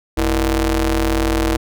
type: ring-modulated tone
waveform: sawtooth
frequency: 138.59 Hz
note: C#3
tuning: in tune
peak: -8 dBFS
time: 0.17-1.57 s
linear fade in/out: 10 ms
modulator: 188 Hz
effects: none